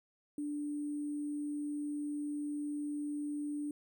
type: tone with sample-and-hold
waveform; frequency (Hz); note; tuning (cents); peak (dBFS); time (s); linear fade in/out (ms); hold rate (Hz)
sine; 293.7; D4; 0; -35; 0.38-3.71; 2; 8820
effects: none